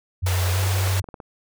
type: tone with pitch glide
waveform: sine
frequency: 91 to 94.86 Hz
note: F#2 to F#2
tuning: -28 to +44 cents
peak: -19 dBFS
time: 0.22-1.02 s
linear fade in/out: 20 ms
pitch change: +72 cents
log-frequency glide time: 0.53-0.59 s
type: high-pass noise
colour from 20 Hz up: pink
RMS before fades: -29 dBFS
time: 0.26-1 s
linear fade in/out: 5 ms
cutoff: 370 Hz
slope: 48 dB/octave
type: clicks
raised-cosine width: 1 ms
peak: -23 dBFS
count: 12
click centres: 0.597 / 0.638 / 0.67 / 0.738 / 0.792 / 0.876 / 0.928 / 0.974 / 1.042 / 1.088 / 1.142 / 1.202 s
effects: none